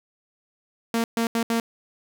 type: tone bursts at uneven times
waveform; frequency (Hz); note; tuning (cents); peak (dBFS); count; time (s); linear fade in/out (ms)
sawtooth; 230; A#3; -23; -17; 4; 0.94-1.04 / 1.17-1.27 / 1.35-1.43 / 1.5-1.6; 2
effects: none